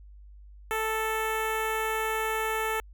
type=tone with notch filter; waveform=10% pulse; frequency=440 Hz; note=A4; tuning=in tune; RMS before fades=-29 dBFS; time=0.71-2.8 s; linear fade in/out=0 ms; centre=5100 Hz; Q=0.73; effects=added 50 Hz sine -46 dBFS peak until 2.93 s